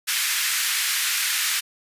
pink high-pass noise, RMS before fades -23 dBFS, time 0.07-1.61 s, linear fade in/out 20 ms, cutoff 1600 Hz, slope 24 dB/octave, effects resampled to 32000 Hz

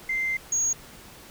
sine tone pair in turn, 2084 / 6616 Hz, C7 / G#8, -7 / -8 cents, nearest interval octave + minor sixth, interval 1999 cents, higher second, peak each -23 / -20 dBFS, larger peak second, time 0.09-0.37 / 0.52-0.73 s, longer first, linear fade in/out 5 ms, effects tanh soft clip ceiling -19 dBFS + pink hiss -47 dBFS RMS until 1.3 s

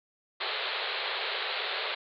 white band-pass noise, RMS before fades -33 dBFS, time 0.4-1.95 s, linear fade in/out 10 ms, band 380 to 4300 Hz, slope 96 dB/octave, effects none

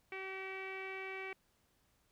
sawtooth tone with low-pass filter, 382.4 Hz, G4, 43 cents flat, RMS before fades -44 dBFS, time 0.12-1.33 s, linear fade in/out 2 ms, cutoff 2300 Hz, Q 6.9, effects pink hiss -75 dBFS RMS until 2.11 s

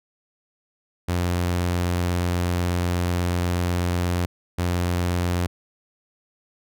sawtooth tone pair in turn, 88.2 / 88.2 Hz, F2 / F2, +18 / +18 cents, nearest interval unison, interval 0 cents, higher neither, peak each -17 dBFS, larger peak neither, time 1.08-4.26 / 4.58-5.47 s, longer first, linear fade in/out 10 ms, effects none

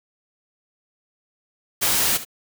white noise with echo, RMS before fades -20 dBFS, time 1.81-2.18 s, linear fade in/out 20 ms, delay 71 ms, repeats 1, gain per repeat -14 dB, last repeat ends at 2.251 s, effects none

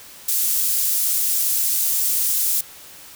pink high-pass noise, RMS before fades -20 dBFS, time 0.28-2.61 s, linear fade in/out 5 ms, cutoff 10000 Hz, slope 12 dB/octave, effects white hiss -42 dBFS RMS until 3.15 s

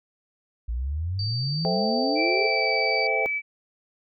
sine exponential sweep, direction up, 55.1 to 430 Hz, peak -25 dBFS, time 0.68-2.47 s, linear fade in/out 10 ms
sine tone, 4623 Hz, D8, 28 cents flat, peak -29 dBFS, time 1.19-3.07 s, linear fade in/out 2 ms
sine chord, A minor seventh, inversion none, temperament equal, 440 / 523.3 / 659.3 / 784 Hz, A4 / C5 / E5 / G5, 0 / 0 / 0 / 0 cents, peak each -29 dBFS, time 1.65-3.26 s, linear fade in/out 0 ms
sine tone with pitch glide, 2331 to 2300 Hz, D7 to D7, -14 to -37 cents, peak -24 dBFS, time 2.15-3.42 s, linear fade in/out 50 ms, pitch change -23 cents, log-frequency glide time 2.38-2.71 s
effects none

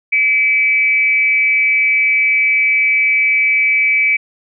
sine tone with frequency modulation, 2300 Hz, D7, 37 cents flat, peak -10 dBFS, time 0.12-4.17 s, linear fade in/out 10 ms, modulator 232 Hz, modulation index 0.41, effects none

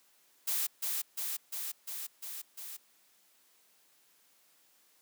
blue noise with echo, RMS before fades -32 dBFS, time 0.47-0.67 s, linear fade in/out 10 ms, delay 350 ms, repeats 6, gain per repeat -2 dB, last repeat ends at 2.77 s, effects white hiss -67 dBFS RMS until 5.01 s + high-pass 200 Hz 12 dB/octave

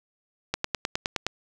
click train, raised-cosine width 0.2 ms, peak -8 dBFS, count 8, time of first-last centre 0.54-1.266 s, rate 9.64 Hz, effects none

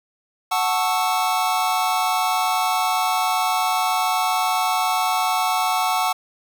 square chord, F# minor seventh, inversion none, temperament equal, 740 / 880 / 1108.7 / 1318.5 Hz, F#5 / A5 / C#6 / E6, 0 / 0 / 0 / 0 cents, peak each -23 / -25 / -26 / -27 dBFS, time 0.51-6.13 s, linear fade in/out 10 ms, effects none

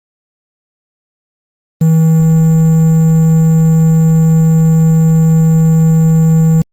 triangle tone with quantisation, 161 Hz, E3, 41 cents flat, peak -3 dBFS, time 1.81-6.62 s, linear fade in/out 5 ms, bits 5, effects Opus 24 kbps

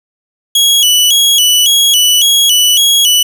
sawtooth tone with vibrato, 3136 Hz, G7, in tune, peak -3 dBFS, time 0.55-3.23 s, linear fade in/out 5 ms, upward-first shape square, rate 1.8 Hz, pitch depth 96 cents each way, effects none

